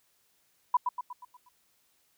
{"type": "tone with echo", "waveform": "sine", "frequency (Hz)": 987.8, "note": "B5", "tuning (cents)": 0, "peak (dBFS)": -19, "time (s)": [0.74, 0.77], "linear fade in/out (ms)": 5, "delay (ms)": 120, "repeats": 6, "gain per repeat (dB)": -6, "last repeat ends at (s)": 1.49, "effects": ["white hiss -70 dBFS RMS until 2.17 s"]}